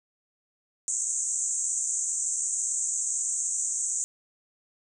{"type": "band-pass noise", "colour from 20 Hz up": "white", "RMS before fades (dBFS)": -29, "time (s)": [0.88, 4.04], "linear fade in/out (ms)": 0, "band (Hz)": [6400, 8300], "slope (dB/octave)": 96, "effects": []}